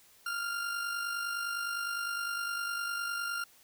40% pulse tone with amplitude modulation, 1396.9 Hz, F6, in tune, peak -30 dBFS, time 0.26-3.44 s, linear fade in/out 5 ms, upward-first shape sine, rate 49.8 Hz, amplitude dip 45%, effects white hiss -61 dBFS RMS until 3.63 s

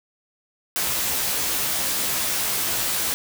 white noise with comb filter, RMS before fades -24 dBFS, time 0.76-3.14 s, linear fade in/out 0 ms, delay 15 ms, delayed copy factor +0.8, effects none

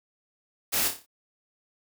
white noise with echo, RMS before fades -26 dBFS, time 0.72-0.89 s, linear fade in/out 20 ms, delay 29 ms, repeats 6, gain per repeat -6 dB, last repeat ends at 1.064 s, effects none

